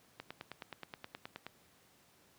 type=click train; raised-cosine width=0.3 ms; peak=-27 dBFS; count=13; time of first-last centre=0.2-1.466 s; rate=9.48 Hz; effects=pink hiss -66 dBFS RMS until 2.38 s + high-pass 100 Hz 12 dB/octave